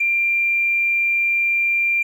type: tone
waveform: triangle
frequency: 2378 Hz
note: D7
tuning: 21 cents sharp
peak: -12 dBFS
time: 0-2.03 s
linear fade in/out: 10 ms
effects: tanh soft clip ceiling -14 dBFS